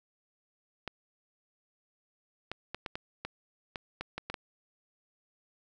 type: clicks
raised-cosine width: 0.3 ms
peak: -20 dBFS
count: 11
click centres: 0.877 / 2.516 / 2.746 / 2.862 / 2.955 / 3.25 / 3.758 / 4.01 / 4.18 / 4.3 / 4.342 s
effects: none